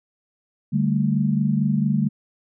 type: chord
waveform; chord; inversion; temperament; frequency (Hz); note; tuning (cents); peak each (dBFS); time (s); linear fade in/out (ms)
sine; D suspended fourth; none; just; 146.83 / 195.78 / 220.2; D3 / G3 / A3; 0 / -2 / +2; -22; 0.72-2.09; 20
effects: none